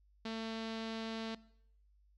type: tone with low-pass filter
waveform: sawtooth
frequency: 224 Hz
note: A3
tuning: 31 cents sharp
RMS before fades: -41 dBFS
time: 0.25-1.35 s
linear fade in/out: 5 ms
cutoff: 4200 Hz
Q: 2.4
effects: noise-tail reverb RT60 0.7 s tail -20 dB re dry + added 50 Hz sine -65 dBFS peak until 2.17 s